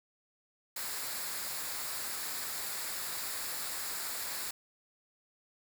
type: noise with comb filter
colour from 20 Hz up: white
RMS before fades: -38 dBFS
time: 0.76-4.51 s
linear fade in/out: 5 ms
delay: 0.33 ms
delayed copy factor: -0.5
effects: none